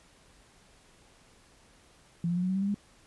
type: tone with pitch steps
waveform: sine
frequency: 170 / 174.48 / 179.07 / 183.79 / 188.63 / 193.59 / 198.69 / 203.9 Hz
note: F3 / F3 / F3 / F#3 / F#3 / G3 / G3 / G#3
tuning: -46 / -1 / +44 / -11 / +34 / -21 / +24 / -32 cents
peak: -26 dBFS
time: 2.24-2.744 s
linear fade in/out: 2 ms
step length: 63 ms
effects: pink hiss -60 dBFS RMS until 3.06 s + resampled to 24000 Hz